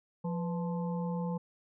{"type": "harmonic tone with a mistuned harmonic", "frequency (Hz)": 174.61, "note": "F3", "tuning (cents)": 0, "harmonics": [1, 3, 5, 6], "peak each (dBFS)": [-32, -40, -43, -49], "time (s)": [0.24, 1.38], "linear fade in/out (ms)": 10, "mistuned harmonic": 3, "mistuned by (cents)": -88, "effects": []}